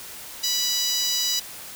10% pulse tone with high-pass filter, 984 Hz, B5, 7 cents flat, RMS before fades -24 dBFS, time 0.43-1.4 s, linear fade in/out 10 ms, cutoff 4500 Hz, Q 1.5, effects white hiss -39 dBFS RMS until 1.75 s

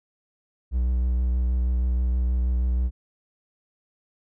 triangle tone with vibrato, 61.74 Hz, B1, in tune, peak -18 dBFS, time 0.71-2.91 s, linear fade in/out 50 ms, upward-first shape triangle, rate 6.3 Hz, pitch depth 28 cents each way, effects none

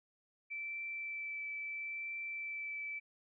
sine tone with vibrato, 2325 Hz, D7, 18 cents flat, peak -39 dBFS, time 0.5-3 s, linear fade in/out 20 ms, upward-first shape triangle, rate 0.75 Hz, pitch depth 11 cents each way, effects none

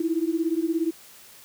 sine beating tone pair, 319.8 / 336.8 Hz, D#4 / E4, +48 / +37 cents, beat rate 17 Hz, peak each -25 dBFS, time 0-0.91 s, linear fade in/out 5 ms, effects white hiss -49 dBFS RMS until 1.44 s + high-pass 60 Hz 12 dB/octave

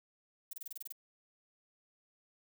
violet noise bursts, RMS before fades -43 dBFS, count 9, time 0.51-0.924 s, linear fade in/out 5 ms, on 22 ms, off 27 ms, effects none

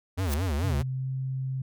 square tone with vibrato, 82.41 Hz, E2, in tune, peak -26 dBFS, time 0.17-0.83 s, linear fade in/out 20 ms, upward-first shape sine, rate 4.6 Hz, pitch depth 280 cents each way
white noise with exponential growth, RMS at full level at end -31 dBFS, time 0.21-0.34 s, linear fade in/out 1 ms, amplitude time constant 27 ms
sine tone with pitch glide, 129.9 to 131.87 Hz, C3 to C3, -12 to +14 cents, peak -28 dBFS, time 0.64-1.62 s, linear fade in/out 5 ms, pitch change +26 cents, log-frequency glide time 0.85-1.1 s
effects none

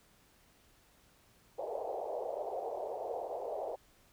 pink band-pass noise, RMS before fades -39 dBFS, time 1.58-3.76 s, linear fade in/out 10 ms, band 430 to 800 Hz, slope 48 dB/octave, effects pink hiss -66 dBFS RMS until 4.12 s

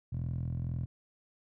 10% pulse tone with band-pass filter, 42.05 Hz, E1, 35 cents sharp, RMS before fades -35 dBFS, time 0.12-0.86 s, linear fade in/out 10 ms, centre 110 Hz, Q 3.6, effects none

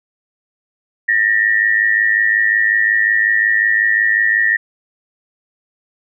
sine tone pair together, 1794.5 / 1900 Hz, A6 / A#6, +34 / +33 cents, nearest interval minor second, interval 99 cents, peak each -14 dBFS, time 1.08-4.57 s, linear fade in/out 10 ms, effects none

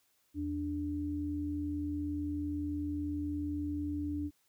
sine tone pair together, 82.42 / 293.7 Hz, E2 / D4, 0 / 0 cents, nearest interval octave + minor seventh, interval 2200 cents, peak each -39 / -34 dBFS, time 0.34-4.31 s, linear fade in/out 50 ms, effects white hiss -73 dBFS RMS until 4.48 s

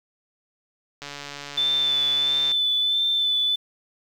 click train, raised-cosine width 0.2 ms, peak -18 dBFS, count 215, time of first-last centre 1.02-2.517 s, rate 143 Hz
sine tone with vibrato, 3520 Hz, A7, in tune, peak -19 dBFS, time 1.57-3.56 s, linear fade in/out 10 ms, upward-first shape sine, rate 1.5 Hz, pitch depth 22 cents each way
effects 8-bit

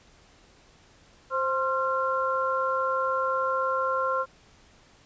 sine tone cluster, 524 / 1057 / 1373 Hz, C5 / C6 / F6, +2 / +17 / -30 cents, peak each -28 dBFS, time 1.3-4.26 s, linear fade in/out 50 ms, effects pink hiss -57 dBFS RMS until 5.05 s + resampled to 16000 Hz

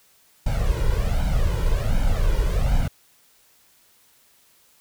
brown noise with flanger, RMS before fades -20 dBFS, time 0.46-2.88 s, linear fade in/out 5 ms, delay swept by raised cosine 1.3 to 2.1 ms, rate 1.3 Hz, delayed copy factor +0.8, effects white hiss -58 dBFS RMS until 4.8 s

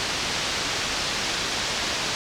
white low-pass noise, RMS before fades -27 dBFS, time 0-2.15 s, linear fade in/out 0 ms, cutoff 5700 Hz, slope 24 dB/octave, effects none

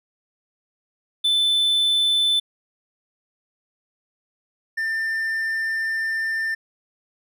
triangle tone pair in turn, 3520 / 1792.8 Hz, A7 / A6, 0 / +32 cents, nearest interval octave, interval 1168 cents, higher first, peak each -15 / -20 dBFS, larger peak first, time 1.24-2.4 / 4.77-6.55 s, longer second, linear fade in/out 10 ms, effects none

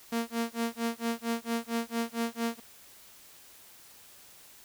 sawtooth tone with tremolo, 231.5 Hz, A#3, 12 cents flat, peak -23 dBFS, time 0.12-2.6 s, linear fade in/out 5 ms, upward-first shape sine, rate 4.4 Hz, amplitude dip 100%, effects white hiss -54 dBFS RMS until 4.64 s

